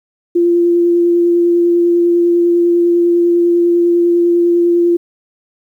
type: tone with vibrato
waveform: sine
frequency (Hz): 345.3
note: F4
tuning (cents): -20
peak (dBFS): -8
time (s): 0.35-4.97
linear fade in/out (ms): 10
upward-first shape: sine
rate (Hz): 10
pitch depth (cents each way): 10
effects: 8-bit

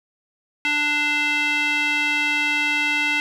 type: tone with band-pass filter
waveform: square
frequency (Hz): 295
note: D4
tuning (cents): +8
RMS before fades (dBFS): -21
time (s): 0.65-3.2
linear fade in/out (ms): 0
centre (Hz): 2400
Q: 4.3
effects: none

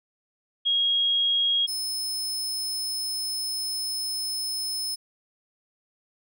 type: tone pair in turn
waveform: sine / sawtooth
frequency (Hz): 3280 / 5207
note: G#7 / E8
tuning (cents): -22 / -22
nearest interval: minor sixth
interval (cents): 800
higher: second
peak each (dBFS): -20 / -25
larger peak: first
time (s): 0.65-1.67 / 1.67-4.96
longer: second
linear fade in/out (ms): 20
effects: none

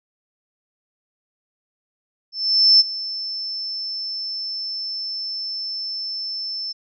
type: tone with ADSR envelope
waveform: sine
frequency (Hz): 5300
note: E8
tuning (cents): +9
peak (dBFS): -8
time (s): 2.32-6.73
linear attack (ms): 480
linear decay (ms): 25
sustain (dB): -17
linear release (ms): 17
effects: none

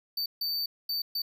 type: tone bursts at uneven times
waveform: square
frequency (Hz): 4578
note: D8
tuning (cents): -45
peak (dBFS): -29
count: 4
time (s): 0.17-0.26 / 0.41-0.66 / 0.89-1.02 / 1.15-1.22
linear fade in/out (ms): 5
effects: none

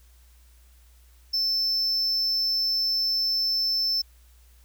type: tone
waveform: triangle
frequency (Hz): 5300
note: E8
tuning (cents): +9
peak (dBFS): -21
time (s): 1.33-4.02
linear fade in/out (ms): 10
effects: added 60 Hz sine -52 dBFS peak until 4.64 s + white hiss -62 dBFS RMS until 4.64 s

